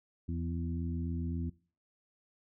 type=harmonic tone with a mistuned harmonic; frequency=83.7 Hz; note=E2; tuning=27 cents sharp; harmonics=1 / 2 / 3 / 4; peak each=-35 / -39 / -40 / -47 dBFS; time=0.28-1.5 s; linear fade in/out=10 ms; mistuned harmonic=2; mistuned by=+38 cents; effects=noise-tail reverb RT60 0.4 s tail -21 dB re dry